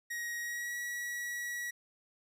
45% pulse tone with pitch glide, 1892 to 1926.2 Hz, A#6 to B6, +25 to -44 cents, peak -36 dBFS, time 0.1-1.71 s, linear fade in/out 10 ms, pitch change +31 cents, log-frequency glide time 0.4-0.78 s, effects none

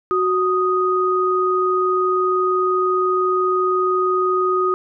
sine tone pair together, 370.3 / 1244.5 Hz, F#4 / D#6, +1 / 0 cents, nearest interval octave + major sixth, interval 2099 cents, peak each -18 dBFS, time 0.11-4.74 s, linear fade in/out 0 ms, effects none

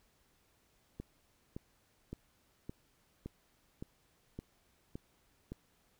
click train, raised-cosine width 3 ms, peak -29 dBFS, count 9, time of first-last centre 1-5.52 s, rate 1.77 Hz, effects pink hiss -72 dBFS RMS until 5.99 s

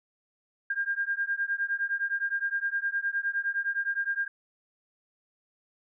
sine beating tone pair, 1602 / 1611.7 Hz, G6 / G6, +37 / +48 cents, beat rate 9.7 Hz, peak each -30 dBFS, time 0.7-4.28 s, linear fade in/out 5 ms, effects none

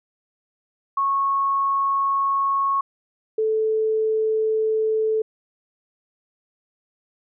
sine tone pair in turn, 1100 / 437.7 Hz, C#6 / A4, -14 / -9 cents, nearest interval octave + major third, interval 1595 cents, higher first, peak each -18 dBFS, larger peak neither, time 0.97-2.81 / 3.38-5.22 s, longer neither, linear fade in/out 5 ms, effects none

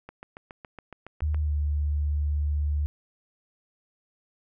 click train, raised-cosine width 0.5 ms, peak -26 dBFS, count 10, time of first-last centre 0.09-1.345 s, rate 7.17 Hz
sine tone with pitch glide, 76 to 73.67 Hz, D#2 to D2, -40 to +6 cents, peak -23 dBFS, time 1.22-2.86 s, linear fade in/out 0 ms, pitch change -54 cents, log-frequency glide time 1.4-1.54 s
effects none

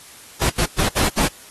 pink noise bursts at uneven times, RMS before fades -19 dBFS, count 5, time 0.41-0.5 / 0.58-0.66 / 0.78-0.89 / 0.96-1.09 / 1.17-1.28 s, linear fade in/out 10 ms, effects white hiss -43 dBFS RMS until 1.5 s + AAC 32 kbps

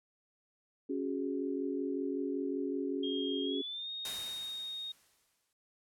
sine chord, C# suspended fourth, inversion none, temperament equal, 277.2 / 370 / 415.3 Hz, C#4 / F#4 / G#4, 0 / 0 / 0 cents, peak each -35 / -38 / -39 dBFS, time 0.89-3.62 s, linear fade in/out 10 ms
sine tone with pitch glide, 3238 to 3719 Hz, G#7 to A#7, -45 to -5 cents, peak -38 dBFS, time 3.03-4.92 s, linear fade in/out 5 ms, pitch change +240 cents, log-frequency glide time 3.43-3.9 s
white noise with exponential decay, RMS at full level -40 dBFS, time 4.05-5.53 s, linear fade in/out 1 ms, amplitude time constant 320 ms
effects low-pass 12000 Hz 12 dB/octave

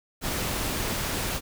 pink noise, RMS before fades -29 dBFS, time 0.21-1.41 s, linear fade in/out 50 ms, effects none

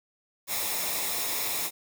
white noise with comb filter, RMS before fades -30 dBFS, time 0.47-1.71 s, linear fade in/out 50 ms, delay 0.66 ms, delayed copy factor -0.55, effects none

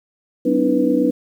sine tone cluster, 190.4 / 252 / 292 / 320.3 / 491.6 Hz, F#3 / B3 / D4 / E4 / B4, +50 / +35 / -10 / -50 / -8 cents, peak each -26 / -19 / -18 / -22 / -20 dBFS, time 0.45-1.11 s, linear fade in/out 10 ms, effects 8-bit

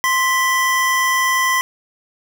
square tone pair together, 1046 / 1974.6 Hz, C6 / B6, -1 / -1 cents, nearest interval major seventh, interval 1100 cents, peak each -18 dBFS, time 0.04-1.61 s, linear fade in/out 0 ms, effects none

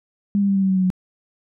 sine tone with pitch steps, 201.9 / 199.24 / 196.61 / 194.01 / 191.45 / 188.92 / 186.43 / 183.97 Hz, G#3 / G3 / G3 / G3 / G3 / F#3 / F#3 / F#3, -49 / +28 / +5 / -18 / -41 / +36 / +13 / -10 cents, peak -15 dBFS, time 0.35-0.902 s, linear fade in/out 0 ms, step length 69 ms, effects none

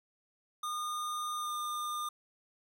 square tone with pitch glide, 1220 to 1208.1 Hz, D#6 to D6, -34 to +49 cents, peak -35 dBFS, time 0.63-2.09 s, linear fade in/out 5 ms, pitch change -17 cents, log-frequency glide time 1.36-1.52 s, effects none

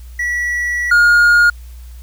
triangle tone pair in turn, 1942 / 1425.9 Hz, B6 / F6, -30 / +36 cents, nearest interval perfect fourth, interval 534 cents, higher first, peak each -14 / -5 dBFS, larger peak second, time 0.19-0.91 / 0.91-1.5 s, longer first, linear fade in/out 5 ms, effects added 60 Hz sine -31 dBFS peak until 2.02 s + white hiss -49 dBFS RMS until 2.02 s

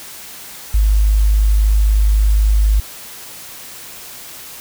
sine tone, 51.91 Hz, G#1, in tune, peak -9 dBFS, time 0.74-2.8 s, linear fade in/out 5 ms, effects white hiss -34 dBFS RMS until 4.6 s

